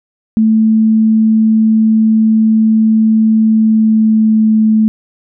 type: tone with pitch glide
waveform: sine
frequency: 220 to 218 Hz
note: A3 to A3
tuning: 0 to -16 cents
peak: -6 dBFS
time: 0.37-4.88 s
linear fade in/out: 0 ms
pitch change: -16 cents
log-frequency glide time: 3.44-4.56 s
effects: none